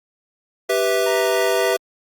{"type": "chord", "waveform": "square", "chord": "E minor", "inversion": "first", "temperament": "equal with one note detuned", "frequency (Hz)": [392, 493.9, 654.7], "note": ["G4", "B4", "E5"], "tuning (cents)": [0, 0, -12], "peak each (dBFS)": -22, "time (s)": [0.69, 1.77], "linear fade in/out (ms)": 10}
{"type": "harmonic tone", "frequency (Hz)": 932.3, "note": "A#5", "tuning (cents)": 0, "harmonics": [1, 2, 3], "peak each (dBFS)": [-28, -33, -36], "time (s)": [1.06, 1.74], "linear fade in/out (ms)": 5}
{"effects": ["Opus 48 kbps"]}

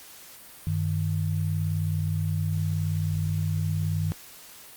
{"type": "tone pair together", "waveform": "sine", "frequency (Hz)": [96.44, 155.56], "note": ["G2", "D#3"], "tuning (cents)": [-28, 0], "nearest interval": "minor sixth", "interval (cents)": 828, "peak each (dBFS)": [-26, -27], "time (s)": [0.67, 4.12], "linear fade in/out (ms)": 0, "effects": ["white hiss -47 dBFS RMS until 4.76 s", "Opus 48 kbps"]}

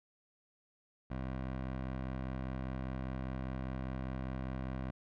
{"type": "tone", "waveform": "15% pulse", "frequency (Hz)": 65, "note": "C2", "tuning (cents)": -11, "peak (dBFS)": -31, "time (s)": [1.1, 4.91], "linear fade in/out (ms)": 10, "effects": ["low-pass 2000 Hz 12 dB/octave"]}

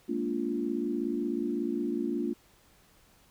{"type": "chord", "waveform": "sine", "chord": "Bb dominant seventh", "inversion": "third", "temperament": "equal with one note detuned", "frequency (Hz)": [207.7, 233.1, 289.6, 349.2], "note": ["Ab3", "Bb3", "D4", "F4"], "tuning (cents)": [0, 0, -24, 0], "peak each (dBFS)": [-39, -33, -33, -33], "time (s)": [0.08, 2.34], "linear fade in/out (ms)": 20, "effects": ["pink hiss -62 dBFS RMS until 3.3 s"]}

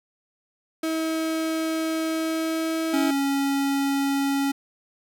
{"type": "tone with pitch glide", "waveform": "35% pulse", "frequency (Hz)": [321, 323.4], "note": ["E4", "E4"], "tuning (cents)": [-46, -33], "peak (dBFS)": -22, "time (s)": [0.83, 3.11], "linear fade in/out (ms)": 5, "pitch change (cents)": 13, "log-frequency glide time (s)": [2.1, 2.8]}
{"type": "tone", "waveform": "square", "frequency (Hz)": 277.2, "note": "C#4", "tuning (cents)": 0, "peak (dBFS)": -22, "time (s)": [2.93, 4.52], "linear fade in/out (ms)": 10}
{"effects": []}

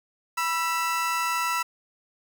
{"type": "tone pair together", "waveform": "30% pulse", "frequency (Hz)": [980, 1333.5], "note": ["B5", "E6"], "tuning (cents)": [-14, 20], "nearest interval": "perfect fourth", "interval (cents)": 534, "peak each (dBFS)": [-25, -24], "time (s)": [0.37, 1.63], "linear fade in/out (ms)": 10, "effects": ["8-bit"]}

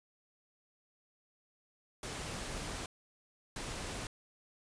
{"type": "noise bursts at uneven times", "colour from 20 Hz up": "pink", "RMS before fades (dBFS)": -41, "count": 2, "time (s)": [[2.03, 2.86], [3.56, 4.07]], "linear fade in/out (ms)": 2, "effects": ["resampled to 22050 Hz"]}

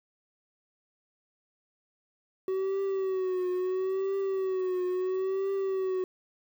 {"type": "tone with vibrato", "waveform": "triangle", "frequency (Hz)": 376.7, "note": "F#4", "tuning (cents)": 31, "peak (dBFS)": -25, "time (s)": [2.48, 6.04], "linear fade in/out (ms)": 2, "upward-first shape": "triangle", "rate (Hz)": 0.74, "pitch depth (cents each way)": 71, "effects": ["9-bit"]}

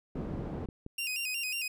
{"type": "low-pass noise", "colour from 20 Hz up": "white", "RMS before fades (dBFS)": -37, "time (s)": [0.15, 0.66], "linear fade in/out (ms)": 5, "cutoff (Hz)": 300, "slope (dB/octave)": 12}
{"type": "clicks", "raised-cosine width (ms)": 3, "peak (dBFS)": -28, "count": 4, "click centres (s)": [0.312, 0.397, 0.688, 0.864]}
{"type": "tone with vibrato", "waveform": "sawtooth", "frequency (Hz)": 2637, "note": "E7", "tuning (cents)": 0, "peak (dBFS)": -29, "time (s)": [0.98, 1.68], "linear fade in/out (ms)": 5, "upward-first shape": "square", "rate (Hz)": 5.5, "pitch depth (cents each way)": 87}
{"effects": []}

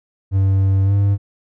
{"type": "tone with pitch glide", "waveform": "triangle", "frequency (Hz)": [96.7, 99.99], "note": ["G2", "G2"], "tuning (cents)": [-23, 35], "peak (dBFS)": -10, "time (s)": [0.31, 1.18], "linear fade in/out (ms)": 50, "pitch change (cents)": 58, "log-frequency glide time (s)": [0.84, 0.93], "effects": []}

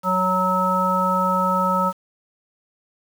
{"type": "harmonic tone", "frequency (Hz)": 185.2, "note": "F#3", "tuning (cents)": 2, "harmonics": [1, 3, 5, 7], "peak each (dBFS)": [-24, -25, -23, -20], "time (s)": [0.03, 1.93], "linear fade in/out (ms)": 50, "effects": ["7-bit"]}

